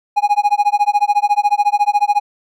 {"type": "tone with tremolo", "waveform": "triangle", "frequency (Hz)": 825, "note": "G#5", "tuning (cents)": -12, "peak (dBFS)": -6, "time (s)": [0.16, 2.2], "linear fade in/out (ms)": 20, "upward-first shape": "sine", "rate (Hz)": 14, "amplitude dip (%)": 100, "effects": []}